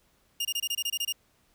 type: tone bursts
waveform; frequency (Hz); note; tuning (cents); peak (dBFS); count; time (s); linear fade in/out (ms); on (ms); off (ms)
sawtooth; 2830; F7; +22; -24; 10; 0.4-1.125; 5; 50; 25
effects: pink hiss -67 dBFS RMS until 1.54 s